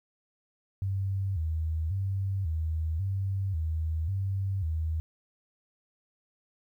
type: tone with vibrato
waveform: sine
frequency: 88 Hz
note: F2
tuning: 14 cents sharp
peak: -27 dBFS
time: 0.82-5 s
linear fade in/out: 0 ms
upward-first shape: square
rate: 0.92 Hz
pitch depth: 170 cents each way
effects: 11-bit